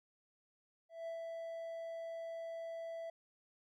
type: tone with ADSR envelope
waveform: triangle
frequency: 662 Hz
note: E5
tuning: 7 cents sharp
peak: -38 dBFS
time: 0.89-3.1 s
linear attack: 180 ms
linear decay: 110 ms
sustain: -2 dB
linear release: 4 ms
effects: none